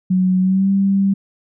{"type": "tone with pitch glide", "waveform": "sine", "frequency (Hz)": [185, 196], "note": ["F#3", "G3"], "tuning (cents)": [0, 0], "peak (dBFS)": -12, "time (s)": [0.1, 1.14], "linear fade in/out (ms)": 10, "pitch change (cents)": 100, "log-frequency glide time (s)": [0.4, 0.7], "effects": []}